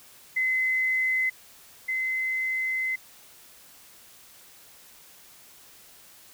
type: tone pair in turn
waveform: sine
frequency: 2043 / 2052 Hz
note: C7 / C7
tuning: -42 / -34 cents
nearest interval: unison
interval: 8 cents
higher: second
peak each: -22 / -25 dBFS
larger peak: first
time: 0.36-1.3 / 1.88-2.96 s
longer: second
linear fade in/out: 10 ms
effects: white hiss -52 dBFS RMS until 6.33 s